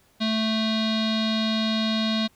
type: tone with low-pass filter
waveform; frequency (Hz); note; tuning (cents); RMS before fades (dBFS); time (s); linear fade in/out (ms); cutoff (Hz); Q
square; 220; A3; 0; -24; 0.2-2.28; 20; 3900; 9.4
effects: pink hiss -61 dBFS RMS until 2.35 s